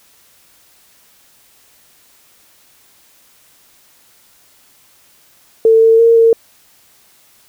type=tone with pitch steps; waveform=sine; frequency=448.6 / 451.2 / 460.6 / 455.9 Hz; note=A4 / A4 / A#4 / A#4; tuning=+34 / +44 / -21 / -39 cents; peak=-5 dBFS; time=5.65-6.33 s; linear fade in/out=2 ms; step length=170 ms; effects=white hiss -50 dBFS RMS until 7.48 s